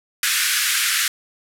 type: band-pass noise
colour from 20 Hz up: pink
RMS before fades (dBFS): -20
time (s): 0.23-1.08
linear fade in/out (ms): 2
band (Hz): 1400 to 14000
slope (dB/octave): 48
effects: none